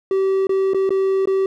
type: tone with dropouts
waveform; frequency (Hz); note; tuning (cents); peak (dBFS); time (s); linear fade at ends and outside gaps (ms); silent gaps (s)
triangle; 385.1; G4; -31; -13; 0.11-1.46; 2; 0.47-0.493 / 0.735-0.745 / 0.893-0.905 / 1.256-1.273
effects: none